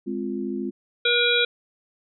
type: chord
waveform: sine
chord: F minor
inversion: first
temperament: equal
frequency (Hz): 207.7 / 261.6 / 349.2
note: Ab3 / C4 / F4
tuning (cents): 0 / 0 / 0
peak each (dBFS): -30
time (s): 0.06-0.71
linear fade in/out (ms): 20
type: harmonic tone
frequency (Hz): 479.8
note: A#4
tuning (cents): +50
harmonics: 1 / 3 / 5 / 7 / 8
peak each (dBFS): -24 / -24 / -24 / -24 / -24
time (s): 1.05-1.45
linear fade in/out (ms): 5
effects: none